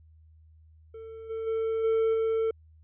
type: tone with level steps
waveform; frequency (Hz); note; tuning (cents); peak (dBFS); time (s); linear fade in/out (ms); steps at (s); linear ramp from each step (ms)
triangle; 447.3; A4; +28; -38 / -29 / -24 / -20 / -22; 0.94-2.51; 5; 1.29 / 1.46 / 1.83 / 2.13; 20
effects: added 79 Hz sine -53 dBFS peak until 2.83 s + resampled to 8000 Hz